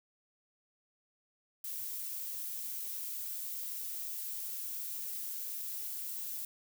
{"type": "noise", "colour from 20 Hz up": "violet", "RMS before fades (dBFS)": -40, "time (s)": [1.64, 6.45], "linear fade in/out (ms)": 2, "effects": []}